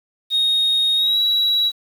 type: tone with pitch glide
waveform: sine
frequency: 3729 to 3894 Hz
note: A#7 to B7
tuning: 0 to -25 cents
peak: -13 dBFS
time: 0.3-1.72 s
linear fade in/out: 50 ms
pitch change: +75 cents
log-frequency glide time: 0.96-1.18 s
effects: tanh soft clip ceiling -12 dBFS + 7-bit